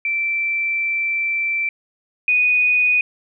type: tone pair in turn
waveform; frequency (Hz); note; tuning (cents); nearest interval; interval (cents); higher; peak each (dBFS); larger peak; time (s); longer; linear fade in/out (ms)
sine; 2338 / 2479; D7 / D#7; -8 / -7; minor second; 101; second; -18 / -13; second; 0.05-1.69 / 2.28-3.01; first; 2
effects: none